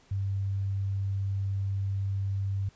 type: tone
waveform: sine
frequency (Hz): 98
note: G2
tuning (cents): 0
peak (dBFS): -27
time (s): 0.11-2.69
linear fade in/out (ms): 5
effects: pink hiss -61 dBFS RMS until 2.75 s + resampled to 16000 Hz